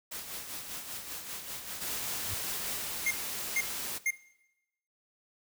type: noise with tremolo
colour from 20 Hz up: white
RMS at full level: -39 dBFS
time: 0.11-2.78 s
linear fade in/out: 10 ms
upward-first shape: sine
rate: 5.1 Hz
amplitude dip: 50%
type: noise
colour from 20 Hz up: white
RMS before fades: -37 dBFS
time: 1.8-3.99 s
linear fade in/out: 20 ms
type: tone with exponential growth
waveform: sine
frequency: 96.8 Hz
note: G2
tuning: 21 cents flat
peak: -33 dBFS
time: 2.19-2.34 s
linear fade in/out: 0 ms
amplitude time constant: 31 ms
type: tone bursts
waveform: square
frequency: 2120 Hz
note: C7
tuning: 22 cents sharp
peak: -27 dBFS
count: 3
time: 3.06-4.107 s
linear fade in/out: 5 ms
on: 49 ms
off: 450 ms
effects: noise-tail reverb RT60 0.9 s tail -17 dB re dry